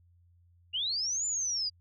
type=linear two-way sweep; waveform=sine; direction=up then down; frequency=2753 to 7140 to 4758 Hz; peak=-29 dBFS; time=0.73-1.7 s; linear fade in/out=20 ms; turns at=1.26 s; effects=added 87 Hz sine -60 dBFS peak until 1.8 s